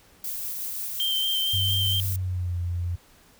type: noise with tremolo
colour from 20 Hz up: violet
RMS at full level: -31 dBFS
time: 0.24-2.16 s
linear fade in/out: 2 ms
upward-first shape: triangle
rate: 5.6 Hz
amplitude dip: 25%
type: tone with vibrato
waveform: sine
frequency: 3139 Hz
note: G7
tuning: 2 cents sharp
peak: -23 dBFS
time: 1-2 s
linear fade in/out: 0 ms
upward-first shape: square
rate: 4.3 Hz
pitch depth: 13 cents each way
type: tone with pitch glide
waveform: sine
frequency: 97 to 87.42 Hz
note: G2 to F2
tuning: -18 to +2 cents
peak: -25 dBFS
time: 1.53-2.96 s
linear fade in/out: 10 ms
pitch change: -180 cents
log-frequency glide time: 1.93-2.57 s
effects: pink hiss -56 dBFS RMS until 3.39 s